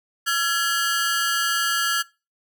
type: ring-modulated tone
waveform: sawtooth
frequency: 1522 Hz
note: F#6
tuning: 48 cents sharp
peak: -13 dBFS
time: 0.26-2.03 s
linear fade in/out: 20 ms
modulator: 159 Hz
effects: noise-tail reverb RT60 0.3 s tail -23 dB re dry